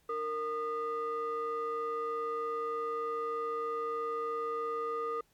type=ring-modulated tone; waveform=triangle; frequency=381.4 Hz; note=G4; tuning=47 cents flat; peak=-27 dBFS; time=0.09-5.21 s; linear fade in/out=5 ms; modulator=843 Hz; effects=pink hiss -70 dBFS RMS until 5.33 s + MP3 96 kbps